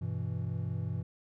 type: chord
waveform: triangle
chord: E minor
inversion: first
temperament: equal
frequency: 98 / 123.47 / 164.81 Hz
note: G2 / B2 / E3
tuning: 0 / 0 / 0 cents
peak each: -34 / -34 / -36 dBFS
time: 0.01-1.03 s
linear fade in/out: 10 ms
effects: none

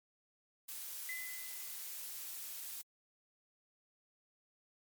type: noise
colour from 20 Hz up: blue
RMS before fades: -45 dBFS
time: 0.68-2.82 s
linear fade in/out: 10 ms
type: tone with exponential decay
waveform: sine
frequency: 2021 Hz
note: B6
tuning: 39 cents sharp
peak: -39 dBFS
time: 1.09-2.06 s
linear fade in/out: 1 ms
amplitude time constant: 210 ms
effects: MP3 96 kbps

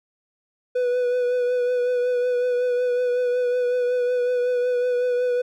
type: tone with vibrato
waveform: triangle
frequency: 493.9 Hz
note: B4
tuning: in tune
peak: -17 dBFS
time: 0.75-5.42 s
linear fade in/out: 10 ms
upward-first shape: triangle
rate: 5.4 Hz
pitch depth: 28 cents each way
effects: none

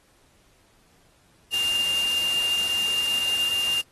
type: tone in noise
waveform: sine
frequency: 2803 Hz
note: F7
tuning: 6 cents sharp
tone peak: -22 dBFS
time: 1.52-3.82 s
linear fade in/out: 20 ms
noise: white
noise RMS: -33 dBFS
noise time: 1.52-3.82 s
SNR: +8 dB
effects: pink hiss -61 dBFS RMS until 3.91 s + AAC 32 kbps

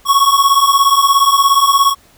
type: beating tone pair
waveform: square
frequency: 1100 / 1117 Hz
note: C#6 / C#6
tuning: -14 / +13 cents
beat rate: 17 Hz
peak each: -12 dBFS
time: 0.05-1.95 s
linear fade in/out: 50 ms
effects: pink hiss -48 dBFS RMS until 2.17 s

